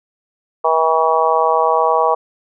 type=harmonic tone; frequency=161 Hz; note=E3; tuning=41 cents flat; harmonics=3 / 4 / 5 / 6 / 7; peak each=-18 / -18 / -18 / -18 / -18 dBFS; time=0.64-2.15 s; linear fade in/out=10 ms; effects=none